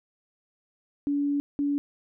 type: tone pair in turn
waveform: sine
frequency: 286 / 286 Hz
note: D4 / D4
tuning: -46 / -46 cents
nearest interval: unison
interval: 0 cents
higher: neither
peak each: -23 / -23 dBFS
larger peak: neither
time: 1.07-1.4 / 1.59-1.78 s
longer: first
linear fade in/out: 0 ms
effects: none